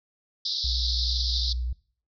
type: band-pass noise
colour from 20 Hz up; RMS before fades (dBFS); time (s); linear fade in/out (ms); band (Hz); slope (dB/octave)
white; -29; 0.45-1.53; 5; 3600 to 5200; 96
type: tone with vibrato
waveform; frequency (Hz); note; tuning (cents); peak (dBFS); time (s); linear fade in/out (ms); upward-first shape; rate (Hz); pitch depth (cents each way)
sine; 61; B1; -21; -26; 0.64-1.73; 5; square; 8.7; 18
effects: noise-tail reverb RT60 0.5 s tail -22 dB re dry